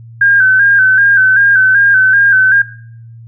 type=tone with vibrato; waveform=sine; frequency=1568 Hz; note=G6; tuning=in tune; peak=-5 dBFS; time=0.21-2.62 s; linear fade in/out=5 ms; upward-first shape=square; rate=2.6 Hz; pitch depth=49 cents each way; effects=noise-tail reverb RT60 0.6 s tail -17 dB re dry + added 115 Hz sine -31 dBFS peak until 3.27 s